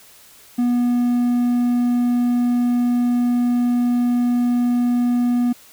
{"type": "tone", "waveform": "triangle", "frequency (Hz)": 243, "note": "B3", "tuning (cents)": -28, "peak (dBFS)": -13, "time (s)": [0.58, 5.53], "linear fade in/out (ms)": 10, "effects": ["white hiss -47 dBFS RMS until 5.72 s"]}